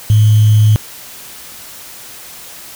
sine tone with sample-and-hold, 107.1 Hz, A2, 46 cents flat, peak -5 dBFS, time 0.1-0.76 s, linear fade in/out 0 ms, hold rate 3150 Hz, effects white hiss -33 dBFS RMS until 2.75 s

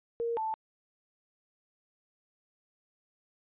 sine tone pair in turn, 466.2 / 880.1 Hz, A#4 / A5, 0 / 0 cents, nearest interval major seventh, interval 1100 cents, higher second, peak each -29 / -30 dBFS, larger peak first, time 0.2-0.37 / 0.37-0.54 s, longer neither, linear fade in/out 0 ms, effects resampled to 8000 Hz

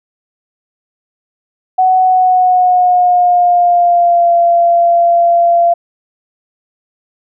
sine tone with pitch glide, 745 to 687.1 Hz, F#5 to F5, +12 to -28 cents, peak -6 dBFS, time 1.78-5.74 s, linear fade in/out 10 ms, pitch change -140 cents, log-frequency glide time 2-4.33 s, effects none

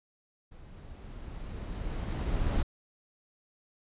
brown noise with level ramp, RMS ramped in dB -50 to -27 dBFS, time 0.51-2.63 s, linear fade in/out 10 ms, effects resampled to 8000 Hz

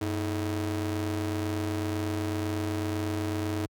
35% pulse ring-modulated tone, 110 Hz, A2, in tune, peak -23 dBFS, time 0.01-3.66 s, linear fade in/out 5 ms, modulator 206 Hz, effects high-pass 60 Hz 12 dB/octave

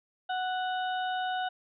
harmonic tone, 740 Hz, F#5, in tune, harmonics 1 / 2 / 4 / 5, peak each -30 / -36 / -42 / -44 dBFS, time 0.29-1.49 s, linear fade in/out 10 ms, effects none

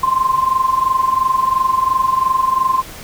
sine tone with amplitude modulation, 1046.5 Hz, C6, in tune, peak -9 dBFS, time 0.03-2.82 s, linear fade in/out 5 ms, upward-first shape sine, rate 22.9 Hz, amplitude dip 75%, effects pink hiss -34 dBFS RMS until 3.03 s

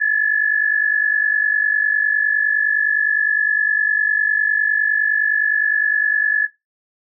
sine tone pair together, 1700.2 / 1750 Hz, G#6 / A6, +40 / -10 cents, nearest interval unison, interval 50 cents, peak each -15 / -19 dBFS, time 0-6.47 s, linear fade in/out 20 ms, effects noise-tail reverb RT60 0.2 s tail -18 dB re dry

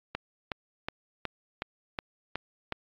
click train, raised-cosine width 0.3 ms, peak -15 dBFS, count 8, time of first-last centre 0.15-2.724 s, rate 2.72 Hz, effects low-pass 4000 Hz 12 dB/octave + AAC 64 kbps

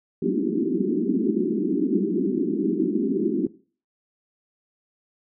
white band-pass noise, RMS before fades -23 dBFS, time 0.22-3.47 s, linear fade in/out 5 ms, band 180 to 390 Hz, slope 96 dB/octave, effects noise-tail reverb RT60 0.4 s tail -18 dB re dry

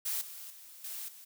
blue noise with level steps, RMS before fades -34 / -46 / -52 / -41 / -52 dBFS, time 0.05-1.25 s, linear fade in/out 10 ms, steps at 0.21 / 0.5 / 0.84 / 1.08 s, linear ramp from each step 5 ms, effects none

